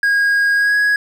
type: tone with pitch glide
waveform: triangle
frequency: 1636 to 1664.6 Hz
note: G#6 to G#6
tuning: -26 to +4 cents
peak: -10 dBFS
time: 0.03-0.96 s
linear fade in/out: 2 ms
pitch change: +30 cents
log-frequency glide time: 0.55-0.76 s
effects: none